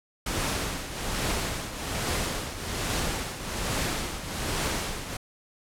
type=noise with tremolo; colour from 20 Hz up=pink; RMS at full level=-27 dBFS; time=0.26-5.17 s; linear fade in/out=5 ms; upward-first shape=triangle; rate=1.2 Hz; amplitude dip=70%; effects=low-pass 11000 Hz 12 dB/octave